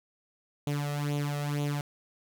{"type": "tone with flanger", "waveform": "sawtooth", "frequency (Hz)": 145.4, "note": "D3", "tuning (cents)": -17, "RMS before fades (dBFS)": -31, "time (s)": [0.67, 1.81], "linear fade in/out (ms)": 2, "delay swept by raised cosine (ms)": [0.29, 1.59], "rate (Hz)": 2.1, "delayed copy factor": 0.7, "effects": []}